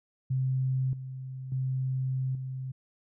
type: tone with level steps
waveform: sine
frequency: 130.81 Hz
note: C3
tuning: in tune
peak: -25 / -36 / -27 / -33 dBFS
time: 0.3-2.72 s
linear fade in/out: 10 ms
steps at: 0.93 / 1.52 / 2.35 s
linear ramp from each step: 2 ms
effects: none